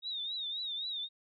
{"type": "tone with vibrato", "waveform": "sine", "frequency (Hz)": 3724, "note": "A#7", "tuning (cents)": -2, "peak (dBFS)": -35, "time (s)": [0.02, 1.09], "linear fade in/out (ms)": 50, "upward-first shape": "triangle", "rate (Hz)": 3.8, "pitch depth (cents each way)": 120, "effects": []}